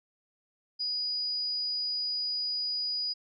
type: tone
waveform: sine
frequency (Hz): 4920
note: D#8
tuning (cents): -20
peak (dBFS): -29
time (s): 0.79-3.14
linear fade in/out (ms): 20
effects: none